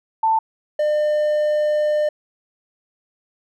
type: tone pair in turn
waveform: sine / triangle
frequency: 888 / 601.8 Hz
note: A5 / D5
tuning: +16 / +42 cents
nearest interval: perfect fifth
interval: 674 cents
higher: first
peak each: -14 dBFS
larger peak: neither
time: 0.23-0.39 / 0.79-2.09 s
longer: second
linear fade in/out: 5 ms
effects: none